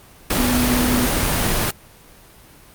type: tone in noise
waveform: sine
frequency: 246.9 Hz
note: B3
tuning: in tune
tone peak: -18 dBFS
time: 0.38-1.06 s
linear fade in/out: 5 ms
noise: pink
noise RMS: -19 dBFS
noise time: 0.3-1.71 s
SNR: -2 dB
effects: pink hiss -46 dBFS RMS until 2.74 s + Opus 32 kbps